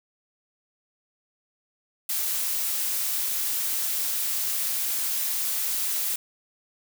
blue noise, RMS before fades -27 dBFS, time 2.09-6.16 s, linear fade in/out 5 ms, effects none

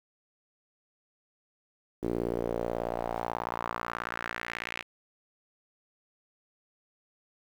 sawtooth tone with band-pass filter sweep, 58.27 Hz, A#1, in tune, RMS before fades -34 dBFS, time 2.02-4.83 s, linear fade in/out 20 ms, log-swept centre 350 to 2400 Hz, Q 2.6, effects 9-bit

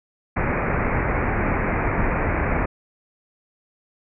pink low-pass noise, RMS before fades -22 dBFS, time 0.36-2.66 s, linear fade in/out 10 ms, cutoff 2400 Hz, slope 96 dB/octave, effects none

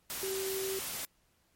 sine tone in noise, 384.8 Hz, G4, 32 cents flat, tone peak -34 dBFS, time 0.23-0.79 s, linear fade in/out 0 ms, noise white, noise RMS -38 dBFS, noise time 0.1-1.05 s, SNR +1 dB, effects pink hiss -71 dBFS RMS until 1.55 s + MP3 64 kbps

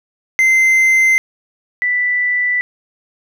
triangle / sine tone pair in turn, 2074 / 1977.3 Hz, C7 / B6, -16 / +2 cents, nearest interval minor second, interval 82 cents, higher first, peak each -7 / -13 dBFS, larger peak first, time 0.39-1.18 / 1.82-2.61 s, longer neither, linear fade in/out 0 ms, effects none

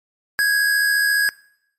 square tone pair together, 1586.8 / 1661.2 Hz, G6 / G#6, +21 / 0 cents, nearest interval minor second, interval 79 cents, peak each -27 / -16 dBFS, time 0.39-1.29 s, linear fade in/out 0 ms, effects noise-tail reverb RT60 0.8 s tail -24 dB re dry + MP3 64 kbps

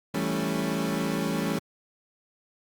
30% pulse chord, A dominant seventh, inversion second, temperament equal, 164.81 / 196 / 220 / 277.2 Hz, E3 / G3 / A3 / C#4, 0 / 0 / 0 / 0 cents, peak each -29 dBFS, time 0.14-1.59 s, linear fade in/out 5 ms, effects Opus 48 kbps

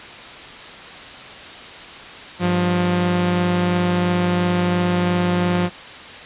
sawtooth tone pair together, 100.06 / 177.2 Hz, G2 / F3, +36 / +25 cents, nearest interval minor seventh, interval 989 cents, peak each -21 / -13 dBFS, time 2.39-5.7 s, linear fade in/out 50 ms, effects white hiss -36 dBFS RMS until 6.25 s + resampled to 8000 Hz

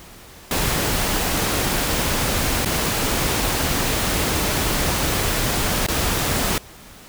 pink noise with dropouts, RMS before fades -21 dBFS, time 0.51-6.58 s, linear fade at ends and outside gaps 1 ms, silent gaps 2.648-2.658 / 5.865-5.885 s, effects pink hiss -43 dBFS RMS until 7.08 s

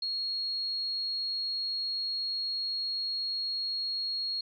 sine tone, 4297 Hz, C8, 45 cents sharp, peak -30 dBFS, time 0.02-4.41 s, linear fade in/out 5 ms, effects none

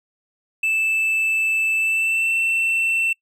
triangle tone with pitch glide, 2637 to 2685 Hz, E7 to E7, 0 to +31 cents, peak -16 dBFS, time 0.63-3.13 s, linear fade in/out 5 ms, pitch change +31 cents, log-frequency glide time 1.76-2.36 s, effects noise-tail reverb RT60 0.1 s tail -25 dB re dry

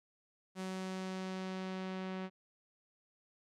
sawtooth tone with low-pass filter sweep, 187.7 Hz, F#3, 25 cents sharp, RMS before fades -41 dBFS, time 0.55-2.3 s, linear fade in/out 50 ms, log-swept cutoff 9200 to 2900 Hz, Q 0.88, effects none

